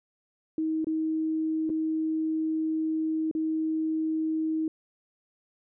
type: tone with dropouts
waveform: sine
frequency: 316.7 Hz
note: D#4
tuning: 31 cents sharp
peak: -25 dBFS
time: 0.58-4.68 s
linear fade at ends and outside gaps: 2 ms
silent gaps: 0.845-0.869 / 1.694-1.7 / 3.313-3.35 s
effects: none